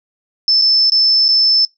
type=tone with dropouts; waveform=sine; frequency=5274 Hz; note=E8; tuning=in tune; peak=-9 dBFS; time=0.48-1.65 s; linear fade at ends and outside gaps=1 ms; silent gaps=0.615-0.62 / 0.899-0.92 / 1.282-1.288 s; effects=noise-tail reverb RT60 0.2 s tail -23 dB re dry